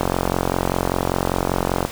click train, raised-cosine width 1 ms, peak -4 dBFS, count 84, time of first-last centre 0.01-1.85 s, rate 45.1 Hz, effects pink hiss -33 dBFS RMS until 1.91 s

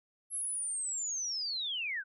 sine linear sweep, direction down, 11175 to 1455 Hz, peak -33 dBFS, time 0.3-2.04 s, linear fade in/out 50 ms, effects none

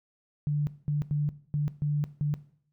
sine tone bursts at uneven times, 147.1 Hz, D3, 3 cents sharp, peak -24 dBFS, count 6, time 0.47-0.67 / 0.88-1.02 / 1.11-1.29 / 1.54-1.68 / 1.82-2.04 / 2.21-2.34 s, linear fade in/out 0 ms, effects noise-tail reverb RT60 0.6 s tail -17 dB re dry

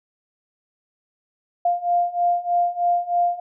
sine beating tone pair, 698.5 / 701.7 Hz, F5 / F5, 0 / +8 cents, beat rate 3.2 Hz, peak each -22 / -20 dBFS, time 1.65-3.4 s, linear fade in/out 5 ms, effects none

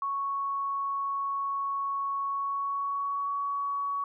sine tone with pitch glide, 1108.7 to 1124.8 Hz, C#6 to C#6, 0 to +25 cents, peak -28 dBFS, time 0.02-4.04 s, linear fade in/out 2 ms, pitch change +25 cents, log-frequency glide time 2.25-3.35 s, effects none

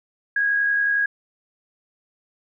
sine tone with amplitude modulation, 1646 Hz, G#6, 16 cents flat, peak -16 dBFS, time 0.36-1.06 s, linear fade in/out 5 ms, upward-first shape sine, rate 71 Hz, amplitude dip 35%, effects none

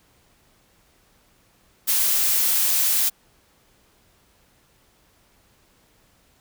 blue noise, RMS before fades -20 dBFS, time 1.87-3.1 s, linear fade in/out 20 ms, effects pink hiss -60 dBFS RMS until 6.4 s

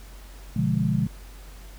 sine chord, B diminished seventh, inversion none, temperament equal, 123.47 / 146.83 / 174.61 / 207.7 Hz, B2 / D3 / F3 / Ab3, 0 / 0 / 0 / 0 cents, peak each -26 dBFS, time 0.56-1.07 s, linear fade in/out 5 ms, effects added 47 Hz sine -41 dBFS peak until 1.78 s + pink hiss -50 dBFS RMS until 1.78 s

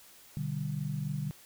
sine tone cluster, 124.2 / 148.6 / 194 Hz, B2 / D3 / G3, +10 / +21 / -18 cents, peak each -39 / -33 / -39 dBFS, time 0.37-1.31 s, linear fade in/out 0 ms, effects white hiss -56 dBFS RMS until 1.45 s

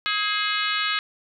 harmonic tone with a mistuned harmonic, 422.5 Hz, G#4, 30 cents sharp, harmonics 3 / 4 / 5 / 6 / 7 / 8 / 9 / 10, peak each -28 / -29 / -30 / -31 / -31 / -32 / -33 / -33 dBFS, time 0.06-0.99 s, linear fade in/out 0 ms, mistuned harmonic 4, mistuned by -50 cents, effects none

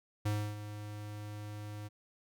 square tone with ADSR envelope, 104.8 Hz, G#2, 16 cents sharp, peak -30 dBFS, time 0.25-1.89 s, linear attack 11 ms, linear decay 290 ms, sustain -12 dB, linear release 24 ms, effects none

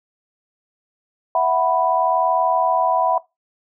sine chord, E suspended second, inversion none, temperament equal, 659.3 / 740 / 987.8 Hz, E5 / F#5 / B5, 0 / 0 / 0 cents, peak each -19 dBFS, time 1.35-3.18 s, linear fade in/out 2 ms, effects noise-tail reverb RT60 0.2 s tail -20 dB re dry

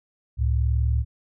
sine tone pair together, 69.3 / 109.78 Hz, C#2 / A2, 0 / -3 cents, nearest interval minor sixth, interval 797 cents, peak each -20 / -24 dBFS, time 0.37-1.05 s, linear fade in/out 50 ms, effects none

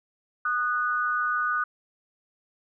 sine tone pair together, 1226.4 / 1480 Hz, D#6 / F#6, -25 / 0 cents, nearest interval minor third, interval 325 cents, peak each -26 dBFS, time 0.45-1.64 s, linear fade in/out 5 ms, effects none

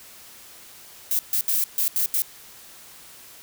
violet noise bursts at uneven times, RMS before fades -22 dBFS, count 6, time 1.11-1.19 / 1.33-1.41 / 1.48-1.64 / 1.78-1.88 / 1.96-2.06 / 2.14-2.22 s, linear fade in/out 0 ms, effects white hiss -46 dBFS RMS until 3.42 s

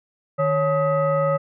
sine tone with frequency modulation, 554.4 Hz, C#5, in tune, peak -17 dBFS, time 0.38-1.38 s, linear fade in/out 20 ms, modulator 708 Hz, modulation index 0.94, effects none

